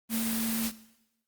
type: tone in noise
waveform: sine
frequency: 226 Hz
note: A3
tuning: 47 cents sharp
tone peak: -28 dBFS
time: 0.09-0.72 s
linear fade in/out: 50 ms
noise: white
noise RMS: -33 dBFS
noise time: 0.09-0.72 s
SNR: +2 dB
effects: noise-tail reverb RT60 0.9 s tail -17 dB re dry + Opus 32 kbps